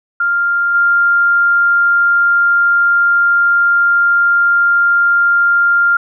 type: tone with level steps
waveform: sine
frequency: 1396.9 Hz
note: F6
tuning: in tune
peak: -11 / -8 dBFS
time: 0.2-5.97 s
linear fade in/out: 5 ms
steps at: 0.74 s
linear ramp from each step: 10 ms
effects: none